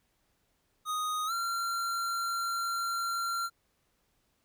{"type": "tone with pitch glide", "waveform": "square", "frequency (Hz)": [1244.5, 1372.9], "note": ["D#6", "F6"], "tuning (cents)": [0, -30], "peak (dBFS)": -31, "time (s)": [0.85, 3.5], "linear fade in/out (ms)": 50, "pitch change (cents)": 170, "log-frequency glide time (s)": [1.26, 1.32], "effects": ["pink hiss -74 dBFS RMS until 4.44 s"]}